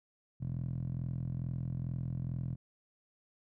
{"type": "tone with band-pass filter", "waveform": "10% pulse", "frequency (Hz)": 42.3, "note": "E1", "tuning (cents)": 45, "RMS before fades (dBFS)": -37, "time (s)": [0.4, 2.56], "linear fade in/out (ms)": 20, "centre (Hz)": 130, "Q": 3, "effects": []}